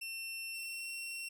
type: tone with pitch glide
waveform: sawtooth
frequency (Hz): 2700 to 2723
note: E7 to F7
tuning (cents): +41 to -44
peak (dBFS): -37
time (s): 0.01-1.29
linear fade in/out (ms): 10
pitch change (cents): +15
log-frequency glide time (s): 0.51-0.89
effects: none